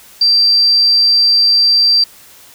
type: tone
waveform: sine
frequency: 4699 Hz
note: D8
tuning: in tune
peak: -7 dBFS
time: 0.21-2.04 s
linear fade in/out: 5 ms
effects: white hiss -41 dBFS RMS until 2.54 s